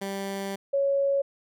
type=tone pair in turn; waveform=15% pulse / sine; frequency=196.3 / 555.2 Hz; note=G3 / C#5; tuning=+3 / +3 cents; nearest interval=octave + tritone; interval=1800 cents; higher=second; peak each=-24 / -21 dBFS; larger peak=second; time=0.01-0.56 / 0.73-1.22 s; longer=first; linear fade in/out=10 ms; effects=none